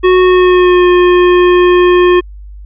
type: tone with pitch glide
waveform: square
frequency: 367.6 to 357.5 Hz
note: F#4 to F4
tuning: -11 to +41 cents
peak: -5 dBFS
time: 0.03-2.21 s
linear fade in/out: 20 ms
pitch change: -48 cents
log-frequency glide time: 0.21-0.88 s
effects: added 50 Hz sine -27 dBFS peak until 2.65 s + resampled to 8000 Hz